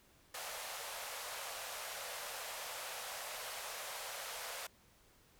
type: band-pass noise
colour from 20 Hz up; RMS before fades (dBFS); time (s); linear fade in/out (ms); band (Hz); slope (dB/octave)
pink; -45; 0.34-4.67; 5; 500 to 15000; 48
effects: pink hiss -67 dBFS RMS until 5.39 s